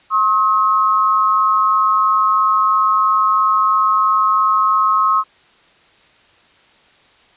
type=tone pair together; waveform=sine; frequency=1073 / 1276 Hz; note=C6 / D#6; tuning=+43 / +43 cents; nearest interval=minor third; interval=300 cents; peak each=-14 dBFS; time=0.1-5.24 s; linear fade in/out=50 ms; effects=white hiss -51 dBFS RMS until 7.36 s + resampled to 8000 Hz